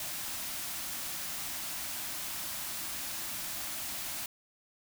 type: band-stop noise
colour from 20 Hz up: white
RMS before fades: -38 dBFS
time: 0-4.26 s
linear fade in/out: 2 ms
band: 370 to 550 Hz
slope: 96 dB/octave
effects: none